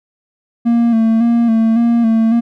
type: tone with vibrato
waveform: triangle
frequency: 229.4 Hz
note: A#3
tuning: 28 cents flat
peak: -7 dBFS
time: 0.65-2.41 s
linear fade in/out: 20 ms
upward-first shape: square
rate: 1.8 Hz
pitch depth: 37 cents each way
effects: none